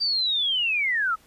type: linear sweep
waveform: sine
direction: down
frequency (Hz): 4713 to 1244.5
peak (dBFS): -21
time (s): 0-1.16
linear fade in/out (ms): 20
effects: pink hiss -57 dBFS RMS until 1.26 s + resampled to 32000 Hz